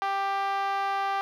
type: tone with band-pass filter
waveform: 5% pulse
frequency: 393.8 Hz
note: G4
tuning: 8 cents sharp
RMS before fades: -28 dBFS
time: 0.02-1.21 s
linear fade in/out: 0 ms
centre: 920 Hz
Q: 5.3
effects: none